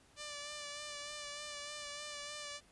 5% pulse tone with vibrato, 587.3 Hz, D5, in tune, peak -32 dBFS, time 0.16-2.61 s, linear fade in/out 50 ms, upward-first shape sine, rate 3.3 Hz, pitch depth 25 cents each way, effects pink hiss -66 dBFS RMS until 2.71 s + resampled to 24000 Hz

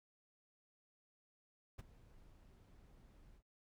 brown noise with ADSR envelope, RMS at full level -44 dBFS, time 1.78-3.43 s, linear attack 14 ms, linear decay 20 ms, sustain -19 dB, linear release 76 ms, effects none

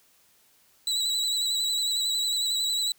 35% pulse tone with vibrato, 3935 Hz, B7, 7 cents flat, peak -23 dBFS, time 0.87-2.92 s, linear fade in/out 2 ms, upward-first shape sine, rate 11 Hz, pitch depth 37 cents each way, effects white hiss -62 dBFS RMS until 2.98 s

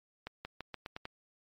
accelerating click train, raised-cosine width 0.3 ms, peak -24 dBFS, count 7, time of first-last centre 0.27-1.054 s, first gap 180 ms, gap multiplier 0.87, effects MP3 64 kbps

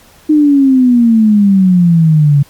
sine exponential sweep, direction down, 309.4 to 139.8 Hz, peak -4 dBFS, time 0.29-2.43 s, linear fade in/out 10 ms, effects pink hiss -43 dBFS RMS until 2.49 s + MP3 96 kbps

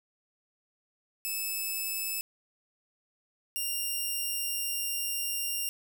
5% pulse tone pair in turn, 2609 / 2792 Hz, E7 / F7, -18 / -1 cents, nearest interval minor second, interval 117 cents, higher second, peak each -22 / -21 dBFS, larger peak second, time 1.25-2.21 / 3.56-5.69 s, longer second, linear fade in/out 0 ms, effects none

